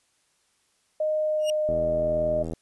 sine tone with pitch glide, 617 to 611.7 Hz, D#5 to D#5, -15 to -30 cents, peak -22 dBFS, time 1-2.43 s, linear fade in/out 5 ms, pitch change -15 cents, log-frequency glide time 1.12-1.61 s
sawtooth tone with exponential growth, 2846 Hz, F7, 32 cents sharp, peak -23 dBFS, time 1.39-1.5 s, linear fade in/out 1 ms, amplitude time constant 23 ms
click train, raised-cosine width 2 ms, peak -20 dBFS, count 70, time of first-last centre 1.69-2.536 s, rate 81.6 Hz
effects white hiss -68 dBFS RMS until 2.61 s + resampled to 24000 Hz

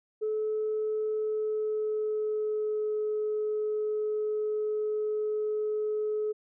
sine tone with pitch glide, 431.2 to 426.2 Hz, A4 to G#4, -35 to +45 cents, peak -26 dBFS, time 0.21-6.33 s, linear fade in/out 20 ms, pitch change -20 cents, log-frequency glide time 1.15-2.93 s, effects tanh soft clip ceiling -23 dBFS

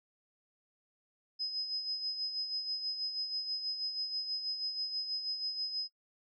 sine tone with tremolo, 5060 Hz, D#8, 28 cents sharp, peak -32 dBFS, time 1.39-5.88 s, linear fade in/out 20 ms, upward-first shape sine, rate 6.2 Hz, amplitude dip 55%, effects noise-tail reverb RT60 0.1 s tail -19 dB re dry

